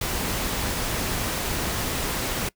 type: noise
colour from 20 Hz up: pink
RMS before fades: -27 dBFS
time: 0.01-2.49 s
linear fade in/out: 5 ms
effects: noise-tail reverb RT60 0.1 s tail -22 dB re dry